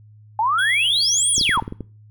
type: exponential two-way sweep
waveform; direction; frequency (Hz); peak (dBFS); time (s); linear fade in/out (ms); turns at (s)
sine; up then down; 837 to 10090 to 837; -16; 0.39-1.6; 2; 1.32
type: tone with vibrato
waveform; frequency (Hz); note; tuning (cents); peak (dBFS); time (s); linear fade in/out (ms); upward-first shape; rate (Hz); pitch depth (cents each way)
square; 3324; G#7; +1; -25; 0.58-1.57; 10; sine; 9; 8
type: clicks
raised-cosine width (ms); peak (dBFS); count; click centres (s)
3; -16; 8; 1.381 / 1.412 / 1.493 / 1.575 / 1.624 / 1.679 / 1.724 / 1.807
effects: noise-tail reverb RT60 0.4 s tail -22 dB re dry + added 106 Hz sine -44 dBFS peak until 2.1 s